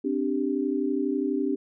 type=chord; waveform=sine; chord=C suspended second; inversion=none; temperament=equal; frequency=261.6 / 293.7 / 392 Hz; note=C4 / D4 / G4; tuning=0 / 0 / 0 cents; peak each=-28 / -27 / -29 dBFS; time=0.04-1.56 s; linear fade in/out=10 ms; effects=none